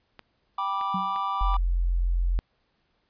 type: clicks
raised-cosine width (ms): 0.3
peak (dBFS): -26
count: 4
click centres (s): 0.193 / 0.812 / 1.161 / 1.542
type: chord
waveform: triangle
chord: G major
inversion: none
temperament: just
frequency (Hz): 784 / 980 / 1176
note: G5 / B5 / D6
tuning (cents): 0 / -14 / +2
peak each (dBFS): -31 / -29 / -26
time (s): 0.58-1.57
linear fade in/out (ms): 5
type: tone with exponential decay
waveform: sine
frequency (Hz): 186.7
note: F#3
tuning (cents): +16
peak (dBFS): -26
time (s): 0.94-1.22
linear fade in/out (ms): 5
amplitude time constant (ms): 59
type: tone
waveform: sine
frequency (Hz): 43.65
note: F1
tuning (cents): 0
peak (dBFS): -21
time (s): 1.41-2.39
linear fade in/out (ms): 0
effects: pink hiss -71 dBFS RMS until 3.09 s + resampled to 11025 Hz